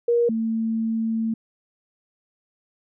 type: tone pair in turn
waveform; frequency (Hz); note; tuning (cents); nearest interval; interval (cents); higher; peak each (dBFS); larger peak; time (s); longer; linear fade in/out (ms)
sine; 473.5 / 224.5; A#4 / A3; +27 / +35; octave + minor second; 1292; first; -16 / -21; first; 0.08-0.29 / 0.29-1.34; second; 5
effects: none